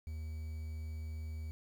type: tone with quantisation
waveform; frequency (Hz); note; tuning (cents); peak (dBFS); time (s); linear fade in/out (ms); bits
triangle; 78.6; D#2; +18; -37; 0.07-1.51; 0; 10
effects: none